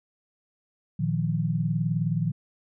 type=chord; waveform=sine; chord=Bb suspended fourth; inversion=none; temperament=just; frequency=116.54 / 155.39 / 174.81 Hz; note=Bb2 / Eb3 / F3; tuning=0 / -2 / +2 cents; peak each=-29 / -26 / -28 dBFS; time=0.99-2.32 s; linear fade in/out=10 ms; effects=none